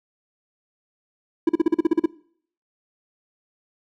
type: tone bursts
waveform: triangle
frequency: 328.8 Hz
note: E4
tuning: 4 cents flat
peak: -11 dBFS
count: 10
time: 1.47-2.059 s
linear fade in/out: 5 ms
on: 22 ms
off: 41 ms
effects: noise-tail reverb RT60 0.6 s tail -22 dB re dry